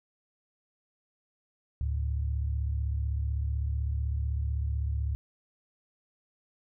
sine tone pair together, 72 / 107.88 Hz, D2 / A2, -34 / -34 cents, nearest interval perfect fifth, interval 700 cents, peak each -28 / -34 dBFS, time 1.81-5.15 s, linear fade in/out 0 ms, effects none

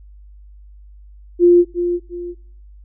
sine tone with echo, 350 Hz, F4, 4 cents sharp, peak -6 dBFS, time 1.39-1.65 s, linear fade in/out 50 ms, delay 350 ms, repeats 2, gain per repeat -9 dB, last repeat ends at 2.35 s, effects noise-tail reverb RT60 0.6 s tail -20 dB re dry + added 50 Hz sine -39 dBFS peak until 2.84 s

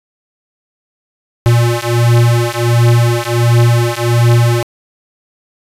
square beating tone pair, 117.8 / 119.2 Hz, A#2 / A#2, +19 / +39 cents, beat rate 1.4 Hz, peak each -12 dBFS, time 1.46-4.63 s, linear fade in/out 0 ms, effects resampled to 32000 Hz

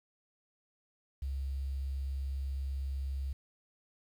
sine tone, 67.9 Hz, C#2, 35 cents flat, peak -33 dBFS, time 1.22-3.33 s, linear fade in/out 5 ms, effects 10-bit

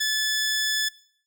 15% pulse tone, 1731 Hz, A6, 29 cents flat, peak -16 dBFS, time 0-0.89 s, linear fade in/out 10 ms, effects noise-tail reverb RT60 0.6 s tail -20 dB re dry

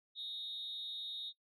sine tone with amplitude modulation, 3729 Hz, A#7, in tune, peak -36 dBFS, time 0.15-1.33 s, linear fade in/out 50 ms, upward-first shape sine, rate 289 Hz, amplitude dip 70%, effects noise-tail reverb RT60 0.1 s tail -22 dB re dry + tanh soft clip ceiling -34 dBFS

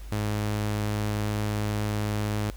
sawtooth tone, 105.3 Hz, G#2, 24 cents sharp, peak -22 dBFS, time 0.12-2.5 s, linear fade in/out 0 ms, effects added 50 Hz sine -37 dBFS peak until 2.56 s + pink hiss -52 dBFS RMS until 2.56 s

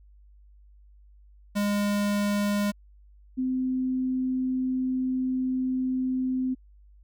square / sine tone pair in turn, 204.5 / 257.7 Hz, G#3 / C4, -26 / -26 cents, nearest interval major third, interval 400 cents, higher second, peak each -24 dBFS, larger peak neither, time 1.55-2.72 / 3.37-6.55 s, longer second, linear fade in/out 20 ms, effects added 50 Hz sine -51 dBFS peak until 7.03 s

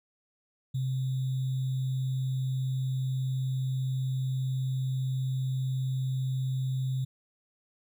sine tone with sample-and-hold, 130.81 Hz, C3, in tune, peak -27 dBFS, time 0.74-7.05 s, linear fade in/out 10 ms, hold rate 3675 Hz, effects none

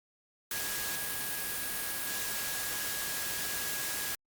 sine tone in noise, 1655 Hz, G#6, 6 cents flat, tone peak -42 dBFS, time 0.51-4.15 s, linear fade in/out 2 ms, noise white, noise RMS -35 dBFS, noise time 0.51-4.15 s, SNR -10 dB, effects Opus 48 kbps

